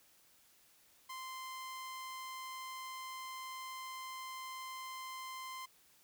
sawtooth tone, 1041 Hz, C6, 9 cents flat, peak -40 dBFS, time 1.09-5.66 s, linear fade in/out 10 ms, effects white hiss -67 dBFS RMS until 6.03 s

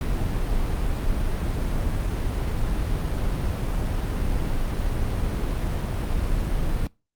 brown noise, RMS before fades -24 dBFS, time 0.01-6.87 s, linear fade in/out 2 ms, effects noise-tail reverb RT60 0.3 s tail -25 dB re dry + Opus 48 kbps

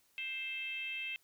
sine tone with frequency modulation, 2637 Hz, E7, in tune, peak -37 dBFS, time 0.18-1.16 s, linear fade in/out 0 ms, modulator 533 Hz, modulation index 0.85, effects white hiss -71 dBFS RMS until 1.23 s

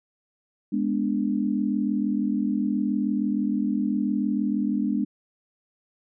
sine chord, G# diminished, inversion none, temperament equal, 207.7 / 246.9 / 293.7 Hz, G#3 / B3 / D4, 0 / 0 / 0 cents, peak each -25 / -27 / -27 dBFS, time 0.72-5.05 s, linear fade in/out 10 ms, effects none

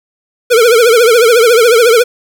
square tone with vibrato, 466.2 Hz, A#4, in tune, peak -5 dBFS, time 0.5-2.04 s, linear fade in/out 20 ms, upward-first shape triangle, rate 14 Hz, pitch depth 140 cents each way, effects 7-bit

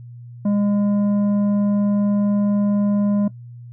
sine tone with tanh clipping, 204.1 Hz, G#3, 30 cents flat, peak -17 dBFS, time 0.45-3.28 s, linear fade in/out 5 ms, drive 8 dB, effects noise-tail reverb RT60 0.1 s tail -17 dB re dry + added 120 Hz sine -35 dBFS peak until 3.72 s

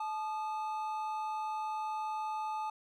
triangle tone pair together, 865 / 1224.1 Hz, A5 / D#6, -30 / -29 cents, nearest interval tritone, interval 601 cents, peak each -33 / -40 dBFS, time 0-2.7 s, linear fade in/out 5 ms, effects none

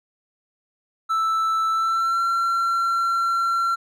triangle tone with pitch glide, 1320 to 1361.8 Hz, E6 to F6, +2 to -44 cents, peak -17 dBFS, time 1.09-3.76 s, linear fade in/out 20 ms, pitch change +54 cents, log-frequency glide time 1.7-2.22 s, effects none

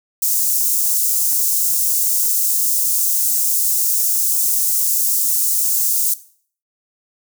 white high-pass noise, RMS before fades -17 dBFS, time 0.22-6.14 s, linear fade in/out 5 ms, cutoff 6400 Hz, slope 24 dB/octave, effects noise-tail reverb RT60 0.5 s tail -17 dB re dry

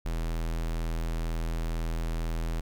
square tone, 41.05 Hz, E1, 6 cents flat, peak -29 dBFS, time 0.05-2.61 s, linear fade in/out 10 ms, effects none

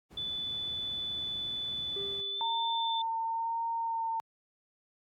brown noise, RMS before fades -45 dBFS, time 0.1-2.22 s, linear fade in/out 20 ms
sine tone with pitch glide, 3484 to 3541 Hz, A7 to A7, -18 to +10 cents, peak -33 dBFS, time 0.17-3.02 s, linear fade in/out 5 ms, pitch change +28 cents, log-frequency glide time 2.31-2.38 s
triangle tone with exponential decay, 397.4 Hz, G4, 24 cents sharp, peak -36 dBFS, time 1.96-3.34 s, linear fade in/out 5 ms, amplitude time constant 300 ms
sine tone with vibrato, 913 Hz, A#5, 36 cents flat, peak -30 dBFS, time 2.41-4.2 s, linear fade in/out 0 ms, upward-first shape sine, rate 1 Hz, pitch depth 14 cents each way
effects high-pass 100 Hz 12 dB/octave + AAC 64 kbps

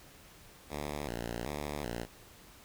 5% pulse tone with vibrato, 65.5 Hz, C2, 2 cents sharp, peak -25 dBFS, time 0.69-2.07 s, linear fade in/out 50 ms, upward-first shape square, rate 1.3 Hz, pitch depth 200 cents each way, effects pink hiss -56 dBFS RMS until 2.64 s

